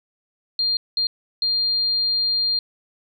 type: tone bursts at uneven times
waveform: sine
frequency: 4200 Hz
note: C8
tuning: 6 cents sharp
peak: -18 dBFS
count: 3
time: 0.59-0.77 / 0.97-1.07 / 1.42-2.59 s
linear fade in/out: 2 ms
effects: none